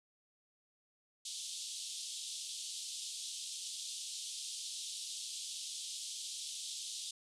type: band-pass noise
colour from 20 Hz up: pink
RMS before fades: -44 dBFS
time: 1.25-7.11 s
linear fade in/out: 5 ms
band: 3200 to 9700 Hz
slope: 48 dB/octave
effects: none